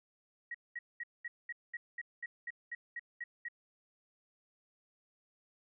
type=tone bursts; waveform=sine; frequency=1902 Hz; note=A#6; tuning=34 cents sharp; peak=-38 dBFS; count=13; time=0.51-3.485 s; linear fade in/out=5 ms; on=35 ms; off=210 ms; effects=none